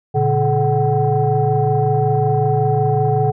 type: tone cluster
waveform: sine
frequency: 117.1 / 142.5 / 429.1 / 751 Hz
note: A#2 / C#3 / A4 / F#5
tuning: +8 / +48 / -43 / +26 cents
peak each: -18 dBFS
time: 0.14-3.32 s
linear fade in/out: 20 ms
effects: tanh soft clip ceiling -5 dBFS